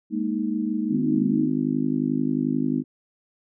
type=chord; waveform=sine; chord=Ab suspended second; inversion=none; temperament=just; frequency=207.7 / 233.6 / 311.5 Hz; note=Ab3 / Bb3 / Eb4; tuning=0 / +4 / +2 cents; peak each=-27 dBFS; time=0.1-1.51 s; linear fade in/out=50 ms
type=harmonic tone; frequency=51.3 Hz; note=G#1; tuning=21 cents flat; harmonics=3 / 4 / 5 / 6 / 7; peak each=-30 / -30 / -23 / -28 / -35 dBFS; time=0.89-2.84 s; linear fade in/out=50 ms
effects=none